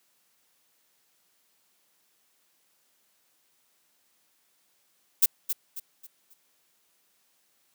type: noise with echo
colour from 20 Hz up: violet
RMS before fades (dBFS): -18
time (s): 5.22-5.26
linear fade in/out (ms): 10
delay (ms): 270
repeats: 4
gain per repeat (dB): -9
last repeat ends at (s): 6.34
effects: white hiss -69 dBFS RMS until 7.74 s + high-pass 150 Hz 12 dB/octave